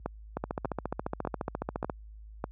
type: two click trains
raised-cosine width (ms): 1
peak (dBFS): -17 / -17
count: 5 / 23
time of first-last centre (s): 0.06-2.441 / 0.37-1.898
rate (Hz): 1.68 / 14.4
effects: added 53 Hz sine -37 dBFS peak until 2.51 s + high-pass 80 Hz 12 dB/octave